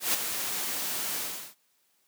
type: noise with ADSR envelope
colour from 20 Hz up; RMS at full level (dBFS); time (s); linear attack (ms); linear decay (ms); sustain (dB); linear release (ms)
white; -24; 0-1.55; 140; 12; -8; 370
effects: white hiss -70 dBFS RMS until 2.07 s + high-pass 150 Hz 12 dB/octave